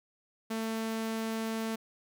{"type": "tone", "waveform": "sawtooth", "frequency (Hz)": 223.2, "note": "A3", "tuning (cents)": 25, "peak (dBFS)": -28, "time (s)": [0.5, 1.76], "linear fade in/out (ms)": 10, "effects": []}